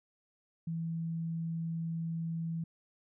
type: tone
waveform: sine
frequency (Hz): 164.81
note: E3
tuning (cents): 0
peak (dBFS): -33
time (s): 0.67-2.64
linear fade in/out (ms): 5
effects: none